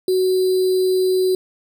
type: tone with sample-and-hold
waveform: sine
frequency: 371.8 Hz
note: F#4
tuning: 8 cents sharp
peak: -14 dBFS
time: 0.08-1.35 s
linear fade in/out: 2 ms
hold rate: 4410 Hz
effects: none